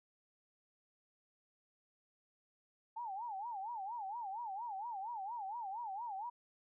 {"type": "tone with vibrato", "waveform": "sine", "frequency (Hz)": 858, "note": "A5", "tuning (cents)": -44, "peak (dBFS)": -40, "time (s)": [2.96, 6.3], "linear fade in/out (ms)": 10, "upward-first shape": "sine", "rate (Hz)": 4.3, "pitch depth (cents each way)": 210, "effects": []}